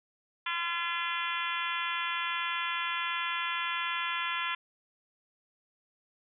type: harmonic tone with a mistuned harmonic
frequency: 341.4 Hz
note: F4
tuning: 39 cents flat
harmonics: 3 / 4 / 5 / 6 / 7 / 8 / 9 / 10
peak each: -36 / -37 / -38 / -39 / -39 / -40 / -41 / -41 dBFS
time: 0.46-4.55 s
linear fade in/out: 5 ms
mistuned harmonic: 7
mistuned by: +17 cents
effects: none